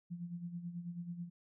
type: tone with tremolo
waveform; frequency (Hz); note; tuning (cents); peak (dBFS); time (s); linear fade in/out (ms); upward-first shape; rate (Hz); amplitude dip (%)
sine; 173.2; F3; -14; -38; 0.1-1.3; 20; sine; 9.2; 65
effects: none